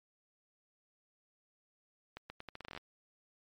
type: accelerating click train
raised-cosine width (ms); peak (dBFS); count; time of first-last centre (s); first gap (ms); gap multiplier
0.3; -28; 13; 2.17-2.775; 130; 0.8
effects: MP3 64 kbps